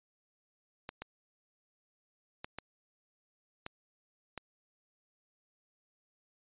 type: clicks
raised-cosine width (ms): 0.3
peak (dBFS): -24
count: 6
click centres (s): 0.891 / 1.02 / 2.445 / 2.586 / 3.664 / 4.377
effects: resampled to 8000 Hz